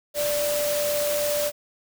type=tone in noise; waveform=sine; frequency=587.3 Hz; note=D5; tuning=in tune; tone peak=-23 dBFS; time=0.14-1.52 s; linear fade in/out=50 ms; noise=white; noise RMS=-29 dBFS; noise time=0.14-1.52 s; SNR=+3 dB; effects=none